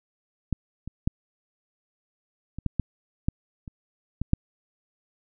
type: clicks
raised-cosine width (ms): 5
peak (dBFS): -12 / -23 / -10 / -22 / -12 / -11 / -10 / -26 / -15 / -6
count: 10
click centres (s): 0.527 / 0.876 / 1.075 / 2.586 / 2.663 / 2.797 / 3.285 / 3.678 / 4.216 / 4.334
effects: none